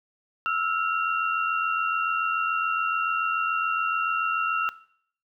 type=tone cluster; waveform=sine; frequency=1317 / 1404 / 2751 Hz; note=E6 / F6 / F7; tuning=-2 / +9 / -27 cents; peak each=-25 / -30 / -29 dBFS; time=0.46-4.69 s; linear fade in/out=0 ms; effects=noise-tail reverb RT60 0.6 s tail -18 dB re dry